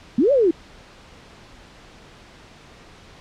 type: linear two-way sweep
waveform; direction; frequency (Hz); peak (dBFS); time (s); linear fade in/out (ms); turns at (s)
sine; up then down; 207.7 to 587.3 to 310.5; -13; 0.18-0.51; 5; 0.32
effects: pink hiss -46 dBFS RMS until 3.2 s + low-pass 5000 Hz 12 dB/octave